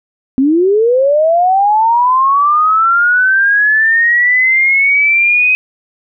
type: linear sweep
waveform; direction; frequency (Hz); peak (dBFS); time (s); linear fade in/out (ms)
sine; up; 254.6 to 2526; -7; 0.38-5.55; 0
effects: none